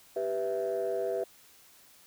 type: chord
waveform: sine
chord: E minor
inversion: first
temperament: equal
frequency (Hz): 392 / 493.9 / 659.3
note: G4 / B4 / E5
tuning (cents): 0 / 0 / 0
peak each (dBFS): -32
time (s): 0.16-1.24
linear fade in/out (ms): 5
effects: tanh soft clip ceiling -23 dBFS + white hiss -58 dBFS RMS until 2.06 s